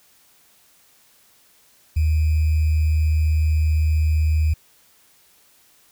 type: tone with sample-and-hold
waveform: sine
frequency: 77.78 Hz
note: D#2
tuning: in tune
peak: -15 dBFS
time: 1.96-4.54 s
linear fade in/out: 10 ms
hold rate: 2450 Hz
effects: white hiss -56 dBFS RMS until 5.91 s